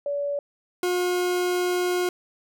sine / 40% pulse tone pair in turn, 572 / 358.9 Hz, D5 / F4, -46 / +47 cents, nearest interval minor sixth, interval 807 cents, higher first, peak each -24 / -21 dBFS, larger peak second, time 0.06-0.39 / 0.83-2.09 s, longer second, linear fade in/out 2 ms, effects none

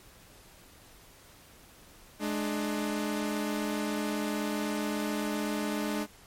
sawtooth tone pair together, 211.1 / 298.6 Hz, G#3 / D4, +29 / +29 cents, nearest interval tritone, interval 600 cents, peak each -28 / -29 dBFS, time 2.19-6.07 s, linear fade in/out 50 ms, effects pink hiss -55 dBFS RMS until 6.26 s + MP3 64 kbps

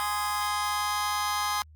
sawtooth chord, Ab major, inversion none, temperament just, 830.6 / 1038.3 / 1245.9 Hz, Ab5 / C6 / Eb6, 0 / -14 / +2 cents, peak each -27 dBFS, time 0-1.62 s, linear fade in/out 0 ms, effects added 77 Hz sine -49 dBFS peak until 1.75 s + Opus 32 kbps

